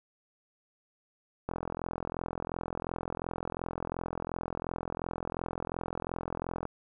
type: click train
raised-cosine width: 1 ms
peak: -20 dBFS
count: 222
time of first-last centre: 1.49-6.654 s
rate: 42.8 Hz
effects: none